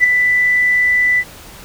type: tone with ADSR envelope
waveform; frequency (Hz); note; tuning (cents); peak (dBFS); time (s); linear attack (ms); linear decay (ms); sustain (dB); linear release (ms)
sine; 1985; B6; +8; -3; 0-1.24; 40; 5; -7; 53
effects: tanh soft clip ceiling 0 dBFS + pink hiss -37 dBFS RMS until 1.64 s